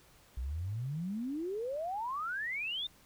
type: exponential sweep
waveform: sine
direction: up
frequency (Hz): 58.27 to 3681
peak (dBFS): -34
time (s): 0.37-2.87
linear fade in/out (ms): 5
effects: pink hiss -62 dBFS RMS until 3.05 s